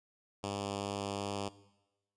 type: tone with notch filter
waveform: 5% pulse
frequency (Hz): 100.3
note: G2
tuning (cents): +40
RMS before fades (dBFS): -38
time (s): 0.43-1.49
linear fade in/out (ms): 10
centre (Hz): 1500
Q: 1.4
effects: noise-tail reverb RT60 1.0 s tail -18 dB re dry + resampled to 22050 Hz